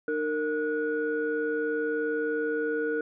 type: tone cluster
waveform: sine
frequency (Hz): 303.3 / 460.2 / 1460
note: D#4 / A#4 / F#6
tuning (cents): -44 / -22 / -24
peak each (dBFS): -32 / -27 / -33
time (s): 0.08-3.01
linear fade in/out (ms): 2
effects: tanh soft clip ceiling -17 dBFS